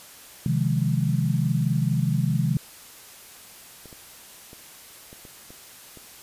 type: chord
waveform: sine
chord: F minor seventh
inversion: second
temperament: equal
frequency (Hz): 130.81 / 155.56 / 174.61 / 207.7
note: C3 / Eb3 / F3 / Ab3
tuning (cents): 0 / 0 / 0 / 0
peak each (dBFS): -24 / -24 / -28 / -29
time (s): 0.46-2.57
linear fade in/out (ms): 2
type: clicks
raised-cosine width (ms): 2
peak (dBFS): -31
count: 7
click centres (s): 3.857 / 3.928 / 4.531 / 5.129 / 5.252 / 5.505 / 5.973
effects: white hiss -46 dBFS RMS until 6.22 s + resampled to 32000 Hz